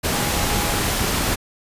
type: tone in noise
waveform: sine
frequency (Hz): 825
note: G#5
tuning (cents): -12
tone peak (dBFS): -31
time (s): 0.12-0.81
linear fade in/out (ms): 20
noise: pink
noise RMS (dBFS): -21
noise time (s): 0.03-1.36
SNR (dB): -13
effects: resampled to 32000 Hz